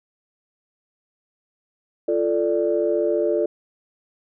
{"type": "chord", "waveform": "sine", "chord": "D minor", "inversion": "first", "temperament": "equal with one note detuned", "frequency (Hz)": [345.4, 440, 587.3], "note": ["F4", "A4", "D5"], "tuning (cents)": [-19, 0, 0], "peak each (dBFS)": -22, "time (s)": [2.08, 3.46], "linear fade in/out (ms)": 5, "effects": ["tanh soft clip ceiling -8 dBFS"]}